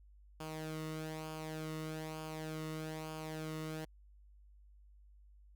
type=tone with flanger; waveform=sawtooth; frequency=157 Hz; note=D#3; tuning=16 cents sharp; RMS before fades=-43 dBFS; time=0.4-3.85 s; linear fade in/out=5 ms; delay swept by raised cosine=0.51 to 1.25 ms; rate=1.1 Hz; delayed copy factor=-0.6; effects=added 50 Hz sine -58 dBFS peak until 5.55 s